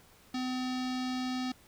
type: tone with low-pass filter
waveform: square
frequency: 254.6 Hz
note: C4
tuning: 47 cents flat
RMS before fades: -34 dBFS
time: 0.34-1.52 s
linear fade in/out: 5 ms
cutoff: 4800 Hz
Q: 2.4
effects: pink hiss -60 dBFS RMS until 1.67 s